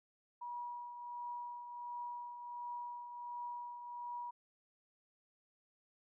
sine tone with tremolo, 964 Hz, B5, 42 cents flat, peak -40 dBFS, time 0.41-4.31 s, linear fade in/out 10 ms, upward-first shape triangle, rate 1.4 Hz, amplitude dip 55%, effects none

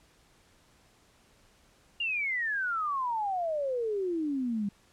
sine exponential sweep, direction down, 2846 to 196.3 Hz, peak -28 dBFS, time 2-4.69 s, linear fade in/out 5 ms, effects pink hiss -63 dBFS RMS until 4.92 s + low-pass 10000 Hz 12 dB/octave

